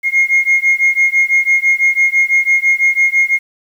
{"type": "beating tone pair", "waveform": "sine", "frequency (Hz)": [2140, 2146], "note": ["C7", "C7"], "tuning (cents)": [38, 43], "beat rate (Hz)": 6, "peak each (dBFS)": -11, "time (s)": [0.03, 3.39], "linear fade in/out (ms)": 50, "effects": ["tanh soft clip ceiling -5 dBFS", "7-bit"]}